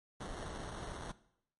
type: noise with sample-and-hold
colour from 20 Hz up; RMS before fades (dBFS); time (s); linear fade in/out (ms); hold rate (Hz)
pink; -44; 0.2-1.12; 5; 2450
effects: noise-tail reverb RT60 0.7 s tail -18 dB re dry + MP3 48 kbps